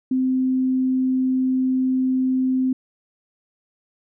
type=tone; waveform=sine; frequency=258.9 Hz; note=C4; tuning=18 cents flat; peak=-17 dBFS; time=0.11-2.73 s; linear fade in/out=5 ms; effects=none